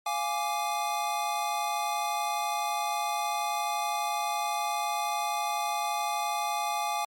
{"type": "chord", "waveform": "square", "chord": "D diminished", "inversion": "first", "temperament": "equal", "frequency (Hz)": [698.5, 830.6, 1174.7], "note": ["F5", "Ab5", "D6"], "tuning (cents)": [0, 0, 0], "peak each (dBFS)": [-35, -31, -34], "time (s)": [0.06, 7.05], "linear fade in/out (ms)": 5, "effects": ["MP3 64 kbps"]}